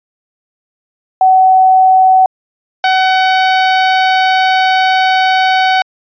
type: tone pair in turn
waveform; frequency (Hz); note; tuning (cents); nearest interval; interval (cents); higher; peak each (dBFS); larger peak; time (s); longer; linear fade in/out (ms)
sine / sawtooth; 753 / 753; F#5 / F#5; +30 / +30; unison; 0; neither; -4; neither; 1.21-2.26 / 2.84-5.82; second; 2
effects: resampled to 11025 Hz